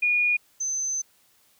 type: tone pair in turn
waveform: sine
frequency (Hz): 2443 / 6156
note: D#7 / G8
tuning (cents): -32 / -32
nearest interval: octave + major third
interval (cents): 1600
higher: second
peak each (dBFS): -19 / -25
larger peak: first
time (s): 0.02-0.37 / 0.6-1.02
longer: second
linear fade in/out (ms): 10
effects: white hiss -62 dBFS RMS until 1.59 s